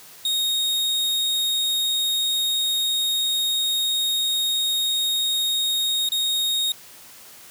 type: tone with dropouts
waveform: 40% pulse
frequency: 3729 Hz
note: A#7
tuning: in tune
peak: -19 dBFS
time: 0.25-6.72 s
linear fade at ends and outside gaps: 2 ms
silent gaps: 6.089-6.119 s
effects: white hiss -45 dBFS RMS until 7.5 s + high-pass 80 Hz 12 dB/octave